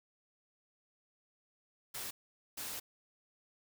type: noise bursts at uneven times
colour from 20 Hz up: white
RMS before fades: -42 dBFS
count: 2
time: 1.94-2.11 / 2.57-2.8 s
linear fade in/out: 10 ms
effects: none